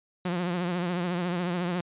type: tone with vibrato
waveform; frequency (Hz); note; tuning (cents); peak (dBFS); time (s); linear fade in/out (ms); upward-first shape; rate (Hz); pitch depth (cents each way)
sawtooth; 176.6; F3; +20; -23; 0.25-1.81; 5; triangle; 14; 80
effects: resampled to 8000 Hz